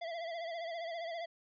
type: tone with vibrato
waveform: square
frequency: 671 Hz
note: E5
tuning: 31 cents sharp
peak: -39 dBFS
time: 0.01-1.26 s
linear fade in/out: 10 ms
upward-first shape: sine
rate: 15 Hz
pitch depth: 62 cents each way
effects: resampled to 11025 Hz